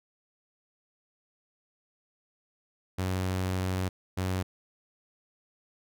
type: tone bursts at uneven times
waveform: sawtooth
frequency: 93 Hz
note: F#2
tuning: 9 cents sharp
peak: -24 dBFS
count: 2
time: 2.98-3.89 / 4.17-4.43 s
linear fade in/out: 10 ms
effects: none